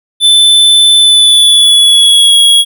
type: tone with pitch glide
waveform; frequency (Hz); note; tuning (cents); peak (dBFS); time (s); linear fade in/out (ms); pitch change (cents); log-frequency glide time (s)
square; 3520 to 3322; A7 to G#7; 0 to 0; -3; 0.2-2.65; 50; -100; 0.99-2.36
effects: none